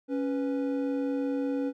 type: tone pair together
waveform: triangle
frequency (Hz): 277.2 / 493.9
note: C#4 / B4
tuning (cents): 0 / 0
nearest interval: minor seventh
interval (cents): 1000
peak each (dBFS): -26 / -31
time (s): 0.08-1.73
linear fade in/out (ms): 50
effects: none